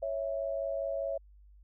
sine tone pair together, 554.4 / 659.3 Hz, C#5 / E5, 0 / 0 cents, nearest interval minor third, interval 300 cents, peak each -33 / -35 dBFS, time 0.02-1.18 s, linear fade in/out 10 ms, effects added 50 Hz sine -54 dBFS peak until 1.63 s

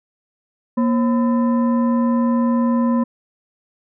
sine tone with frequency modulation, 236.5 Hz, A#3, 25 cents sharp, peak -14 dBFS, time 0.77-3.04 s, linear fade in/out 10 ms, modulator 774 Hz, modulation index 0.53, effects none

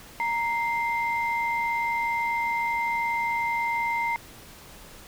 sine tone pair together, 932.3 / 2093 Hz, A#5 / C7, 0 / 0 cents, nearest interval octave + major second, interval 1400 cents, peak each -25 / -27 dBFS, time 0.2-4.16 s, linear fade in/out 0 ms, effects tanh soft clip ceiling -17 dBFS + pink hiss -47 dBFS RMS until 5.07 s

